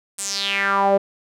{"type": "tone with band-pass filter sweep", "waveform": "sawtooth", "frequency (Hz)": 198, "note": "G3", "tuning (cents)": 18, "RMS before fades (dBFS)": -20, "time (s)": [0.18, 0.98], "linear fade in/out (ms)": 10, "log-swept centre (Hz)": [9100, 520], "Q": 4.8, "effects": []}